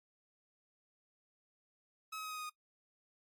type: tone with pitch steps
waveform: sawtooth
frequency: 1283 / 1273.4 / 1263.9 / 1254.4 / 1245 / 1235.7 Hz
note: E6 / D#6 / D#6 / D#6 / D#6 / D#6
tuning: -47 / +40 / +27 / +14 / +1 / -12 cents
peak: -38 dBFS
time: 2.12-2.498 s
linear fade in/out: 10 ms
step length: 63 ms
effects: noise-tail reverb RT60 0.1 s tail -20 dB re dry + AAC 64 kbps